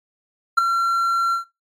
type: tone with ADSR envelope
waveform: triangle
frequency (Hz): 1364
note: F6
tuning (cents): -41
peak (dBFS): -5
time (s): 0.57-1.45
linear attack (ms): 14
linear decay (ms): 5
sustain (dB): -9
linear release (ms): 120
effects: noise-tail reverb RT60 0.2 s tail -20 dB re dry + MP3 96 kbps